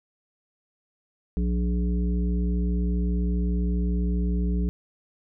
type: harmonic tone with a mistuned harmonic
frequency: 60 Hz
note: B1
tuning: 49 cents flat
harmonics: 1 / 3 / 5 / 7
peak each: -23 / -27 / -36 / -38 dBFS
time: 1.37-4.69 s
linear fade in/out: 0 ms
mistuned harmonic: 5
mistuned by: -44 cents
effects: none